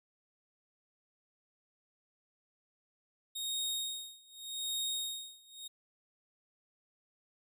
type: tone with tremolo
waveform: sawtooth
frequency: 3729 Hz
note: A#7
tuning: in tune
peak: -30 dBFS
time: 3.35-5.68 s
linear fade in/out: 10 ms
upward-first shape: sine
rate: 0.84 Hz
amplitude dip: 95%
effects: none